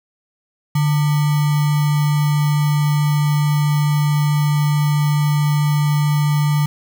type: tone with sample-and-hold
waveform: sine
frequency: 147.7 Hz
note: D3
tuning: 10 cents sharp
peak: -13 dBFS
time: 0.75-6.66 s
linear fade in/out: 5 ms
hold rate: 1050 Hz
effects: none